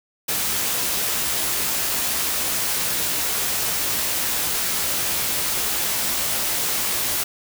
white noise with comb filter, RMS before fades -23 dBFS, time 0.28-7.24 s, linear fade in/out 10 ms, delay 17 ms, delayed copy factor +0.5, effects none

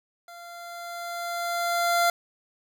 25% pulse tone with level ramp, 691 Hz, F5, 19 cents flat, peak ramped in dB -39 to -15 dBFS, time 0.28-2.1 s, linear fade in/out 2 ms, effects none

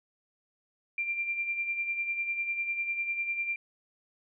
sine tone with tremolo, 2373 Hz, D7, 17 cents sharp, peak -27 dBFS, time 0.98-3.56 s, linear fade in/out 2 ms, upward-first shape sine, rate 10 Hz, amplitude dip 55%, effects none

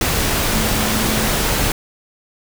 sine tone in noise, 217.2 Hz, A3, 22 cents flat, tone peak -23 dBFS, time 0.53-1.28 s, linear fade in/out 2 ms, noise pink, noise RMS -18 dBFS, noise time 0.01-1.72 s, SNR -8 dB, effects none

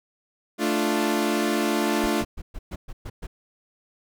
sawtooth chord, D minor, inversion second, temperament equal, 220 / 293.7 / 349.2 Hz, A3 / D4 / F4, 0 / 0 / 0 cents, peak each -22 dBFS, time 0.58-2.25 s, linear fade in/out 50 ms
brown noise bursts, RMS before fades -33 dBFS, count 8, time 2.03-3.27 s, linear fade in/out 10 ms, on 50 ms, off 120 ms
effects none

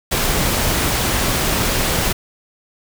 pink noise, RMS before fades -18 dBFS, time 0.11-2.13 s, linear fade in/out 10 ms, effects none

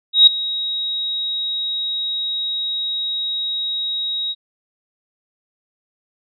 sine tone with ADSR envelope, 3800 Hz, A#7, 33 cents sharp, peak -3 dBFS, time 0.13-4.35 s, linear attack 140 ms, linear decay 7 ms, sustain -17 dB, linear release 42 ms, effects none

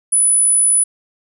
sine tone, 9956 Hz, D#9, in tune, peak -10 dBFS, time 0.12-0.84 s, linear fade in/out 10 ms, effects none

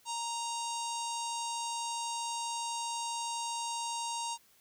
harmonic tone, 932.3 Hz, A#5, in tune, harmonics 1 / 3 / 4 / 5 / 6 / 7 / 8 / 9 / 10, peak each -36 / -45 / -45 / -47 / -48 / -44 / -48 / -46 / -50 dBFS, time 0.05-4.38 s, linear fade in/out 50 ms, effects white hiss -65 dBFS RMS until 4.6 s

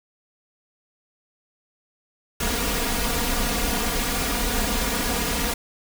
pink noise with comb filter, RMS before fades -24 dBFS, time 2.4-5.54 s, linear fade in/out 5 ms, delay 4.2 ms, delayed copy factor +0.95, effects none

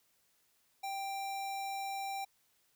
sine tone with sample-and-hold, 784 Hz, G5, in tune, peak -36 dBFS, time 0.83-2.25 s, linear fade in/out 10 ms, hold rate 3150 Hz, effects white hiss -73 dBFS RMS until 2.75 s

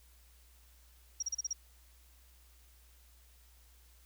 sine tone bursts, 5650 Hz, F8, 19 cents sharp, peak -32 dBFS, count 6, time 1.2-1.531 s, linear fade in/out 5 ms, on 26 ms, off 35 ms, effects added 60 Hz sine -60 dBFS peak until 4.05 s + white hiss -66 dBFS RMS until 4.05 s

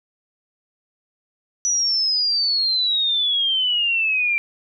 sine exponential sweep, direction down, 5930 to 2349 Hz, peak -17 dBFS, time 1.65-4.38 s, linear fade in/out 0 ms, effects none

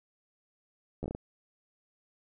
slowing click train, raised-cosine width 2 ms, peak -23 dBFS, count 6, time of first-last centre 1.03-1.149 s, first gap 12 ms, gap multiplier 1.35, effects none

